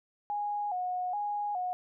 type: tone with vibrato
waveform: sine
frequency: 775 Hz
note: G5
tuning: 20 cents flat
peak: -30 dBFS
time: 0.3-1.73 s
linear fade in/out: 0 ms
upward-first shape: square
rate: 1.2 Hz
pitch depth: 110 cents each way
effects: none